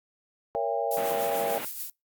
sine chord, A# diminished seventh, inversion none, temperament just, 466.2 / 559.4 / 671.3 / 805.5 Hz, A#4 / C#5 / E5 / G5, 0 / +16 / +31 / +47 cents, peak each -31 dBFS, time 0.55-1.58 s, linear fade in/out 0 ms
violet noise with tremolo, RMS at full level -33 dBFS, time 0.91-1.9 s, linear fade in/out 2 ms, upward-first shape triangle, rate 6.9 Hz, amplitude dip 60%
pink band-pass noise, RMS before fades -38 dBFS, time 0.97-1.65 s, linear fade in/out 0 ms, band 180 to 3500 Hz, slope 24 dB/octave
effects noise-tail reverb RT60 0.2 s tail -25 dB re dry + Opus 48 kbps

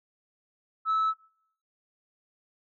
sine tone, 1304 Hz, E6, 19 cents flat, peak -21 dBFS, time 0.85-1.14 s, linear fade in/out 50 ms, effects noise-tail reverb RT60 0.6 s tail -20 dB re dry + tanh soft clip ceiling -21 dBFS

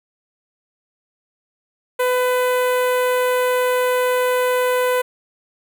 sawtooth tone with notch filter, 501 Hz, B4, 25 cents sharp, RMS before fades -18 dBFS, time 1.99-5.02 s, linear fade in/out 10 ms, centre 5300 Hz, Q 0.64, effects none

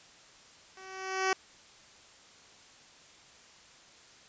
10% pulse tone with level ramp, 379.5 Hz, F#4, 44 cents sharp, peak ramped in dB -41 to -16 dBFS, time 0.77-1.33 s, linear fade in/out 2 ms, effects white hiss -56 dBFS RMS until 4.28 s + resampled to 16000 Hz

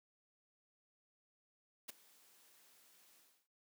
white noise with ADSR envelope, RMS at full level -44 dBFS, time 1.88-3.48 s, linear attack 14 ms, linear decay 13 ms, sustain -23 dB, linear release 310 ms, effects high-pass 200 Hz 12 dB/octave

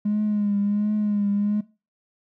triangle tone with vibrato, 206.9 Hz, G#3, 6 cents flat, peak -16 dBFS, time 0.05-1.61 s, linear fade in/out 10 ms, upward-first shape triangle, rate 1.4 Hz, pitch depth 48 cents each way, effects noise-tail reverb RT60 0.3 s tail -22 dB re dry + tanh soft clip ceiling -17 dBFS

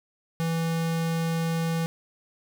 square tone, 164.81 Hz, E3, in tune, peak -25 dBFS, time 0.4-1.86 s, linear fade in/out 0 ms, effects none

